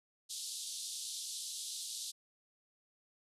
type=band-pass noise; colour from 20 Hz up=pink; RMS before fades=-43 dBFS; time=0.29-2.12 s; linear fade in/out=20 ms; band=3500 to 11000 Hz; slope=48 dB/octave; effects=resampled to 32000 Hz